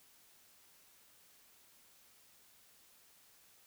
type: silence
effects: white hiss -65 dBFS RMS until 3.66 s